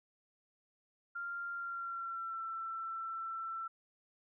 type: tone with pitch glide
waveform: sine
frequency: 1392 to 1338.4 Hz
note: F6 to E6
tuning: -6 to +26 cents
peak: -38 dBFS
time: 1.15-3.68 s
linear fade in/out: 10 ms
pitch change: -68 cents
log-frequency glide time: 1.52-2.43 s
effects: none

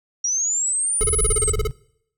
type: linear two-way sweep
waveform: sine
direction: up then down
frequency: 5640 to 10290 to 7930 Hz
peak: -19 dBFS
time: 0.24-1.52 s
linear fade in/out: 5 ms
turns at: 1.17 s
type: tone bursts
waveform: square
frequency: 429.6 Hz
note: A4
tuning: 41 cents flat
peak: -21 dBFS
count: 12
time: 1.01-1.674 s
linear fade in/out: 5 ms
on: 26 ms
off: 32 ms
type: low-pass noise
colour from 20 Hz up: pink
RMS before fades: -24 dBFS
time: 1.01-1.71 s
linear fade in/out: 0 ms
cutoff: 120 Hz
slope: 24 dB/octave
effects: noise-tail reverb RT60 0.7 s tail -22 dB re dry

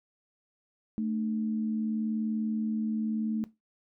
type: tone pair together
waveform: sine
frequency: 220 / 300.8 Hz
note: A3 / D4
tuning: 0 / +42 cents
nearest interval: perfect fourth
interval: 542 cents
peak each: -28 / -38 dBFS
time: 0.98-3.44 s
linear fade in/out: 0 ms
effects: noise-tail reverb RT60 0.2 s tail -17 dB re dry

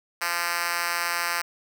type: tone with high-pass filter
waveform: 5% pulse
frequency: 172.5 Hz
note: F3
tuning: 21 cents flat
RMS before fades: -27 dBFS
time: 0.21-1.42 s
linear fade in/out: 10 ms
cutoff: 1100 Hz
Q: 0.7
effects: none

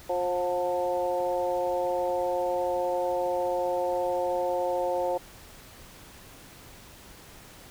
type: harmonic tone with a mistuned harmonic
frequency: 177.7 Hz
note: F3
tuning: 30 cents sharp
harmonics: 2 / 3 / 4 / 5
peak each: -34 / -27 / -32 / -33 dBFS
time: 0.09-5.18 s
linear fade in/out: 10 ms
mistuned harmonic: 4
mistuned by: +17 cents
effects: pink hiss -49 dBFS RMS until 7.7 s

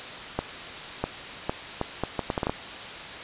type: accelerating click train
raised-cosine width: 1 ms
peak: -11 dBFS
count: 11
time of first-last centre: 0.39-2.495 s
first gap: 650 ms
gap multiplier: 0.7
effects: white hiss -37 dBFS RMS until 3.23 s + resampled to 8000 Hz

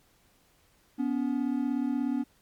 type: tone pair together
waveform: triangle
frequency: 246.9 / 283.6 Hz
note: B3 / C#4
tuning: 0 / +40 cents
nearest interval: major second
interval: 240 cents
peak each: -27 dBFS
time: 0.98-2.24 s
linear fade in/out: 20 ms
effects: pink hiss -65 dBFS RMS until 2.41 s + MP3 96 kbps

